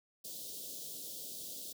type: band-stop noise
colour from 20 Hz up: white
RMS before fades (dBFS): -45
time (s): 0.24-1.73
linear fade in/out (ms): 10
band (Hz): 630 to 3300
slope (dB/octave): 48
effects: high-pass 150 Hz 12 dB/octave